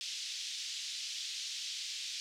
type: band-pass noise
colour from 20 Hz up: pink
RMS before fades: -41 dBFS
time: 0.01-2.2 s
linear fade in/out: 0 ms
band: 3100 to 6200 Hz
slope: 24 dB/octave
effects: none